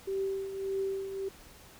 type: tone with tremolo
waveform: sine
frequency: 388.2 Hz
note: G4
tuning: 17 cents flat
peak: -28 dBFS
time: 0.07-1.29 s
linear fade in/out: 10 ms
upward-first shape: triangle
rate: 1.7 Hz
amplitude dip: 65%
effects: pink hiss -54 dBFS RMS until 1.79 s